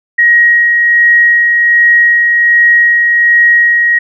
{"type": "tone with tremolo", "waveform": "sine", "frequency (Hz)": 1890, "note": "A#6", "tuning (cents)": 23, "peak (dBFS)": -3, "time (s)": [0.18, 3.99], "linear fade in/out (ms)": 10, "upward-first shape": "sine", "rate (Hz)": 1.3, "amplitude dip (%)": 30, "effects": []}